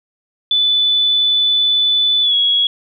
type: tone with pitch glide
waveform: sine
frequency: 3489 to 3335 Hz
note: A7 to G#7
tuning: -15 to +7 cents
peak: -11 dBFS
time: 0.51-2.67 s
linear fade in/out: 2 ms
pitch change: -78 cents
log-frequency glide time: 2.22-2.35 s
effects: none